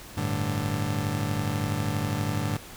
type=chord; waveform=30% pulse; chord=G suspended second; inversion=none; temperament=just; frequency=98 / 110.25 / 147 Hz; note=G2 / A2 / D3; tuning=0 / +4 / +2 cents; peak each=-28 dBFS; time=0.17-2.57 s; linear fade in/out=5 ms; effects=pink hiss -44 dBFS RMS until 2.76 s